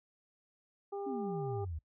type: harmonic tone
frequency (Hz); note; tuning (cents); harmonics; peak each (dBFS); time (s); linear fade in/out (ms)
400; G4; +35; 1 / 2 / 3; -38 / -43 / -53; 0.92-1.65; 10
type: exponential sweep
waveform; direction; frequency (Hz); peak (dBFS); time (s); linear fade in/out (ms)
sine; down; 288.5 to 73.42; -37; 1.06-1.79; 10
effects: noise-tail reverb RT60 0.1 s tail -22 dB re dry